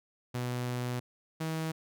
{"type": "tone pair in turn", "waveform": "sawtooth", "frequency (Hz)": [123.47, 160.03], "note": ["B2", "D#3"], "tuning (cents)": [0, 49], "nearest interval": "major third", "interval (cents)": 449, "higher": "second", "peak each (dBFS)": -28, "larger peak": "neither", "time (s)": [[0.34, 1], [1.4, 1.72]], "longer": "first", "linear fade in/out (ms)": 10, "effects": []}